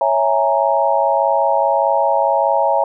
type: chord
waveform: sine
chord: A# half-diminished seventh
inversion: first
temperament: equal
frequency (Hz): 554.4 / 659.3 / 830.6 / 932.3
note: C#5 / E5 / G#5 / A#5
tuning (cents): 0 / 0 / 0 / 0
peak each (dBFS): -18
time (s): 0.01-2.84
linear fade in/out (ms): 2
effects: none